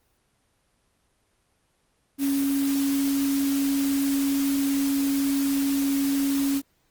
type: tone in noise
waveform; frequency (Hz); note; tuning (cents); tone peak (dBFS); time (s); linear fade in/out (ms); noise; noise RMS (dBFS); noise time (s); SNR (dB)
sine; 277.2; C#4; 0; -21; 2.18-6.62; 50; white; -34; 2.18-6.62; +10
effects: pink hiss -68 dBFS RMS until 6.9 s + Opus 24 kbps